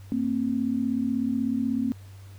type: tone pair together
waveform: sine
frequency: 230 / 266.3 Hz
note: A#3 / C4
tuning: -23 / +31 cents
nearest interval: minor third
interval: 254 cents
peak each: -26 dBFS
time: 0.12-1.92 s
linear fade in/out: 0 ms
effects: added 97 Hz sine -42 dBFS peak until 2.38 s + pink hiss -56 dBFS RMS until 2.38 s